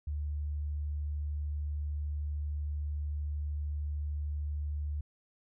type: tone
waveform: sine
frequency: 73.9 Hz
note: D2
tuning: 11 cents sharp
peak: -32 dBFS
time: 0.07-5.01 s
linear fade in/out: 5 ms
effects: none